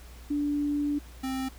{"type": "tone pair in turn", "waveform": ["sine", "square"], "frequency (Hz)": [291, 263.1], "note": ["D4", "C4"], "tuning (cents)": [-16, 10], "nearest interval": "major second", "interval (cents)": 174, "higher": "first", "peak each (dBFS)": [-25, -30], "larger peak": "first", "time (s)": [[0.3, 0.99], [1.23, 1.49]], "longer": "first", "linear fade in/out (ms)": 10, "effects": ["added 60 Hz sine -45 dBFS peak until 1.58 s", "pink hiss -53 dBFS RMS until 1.58 s"]}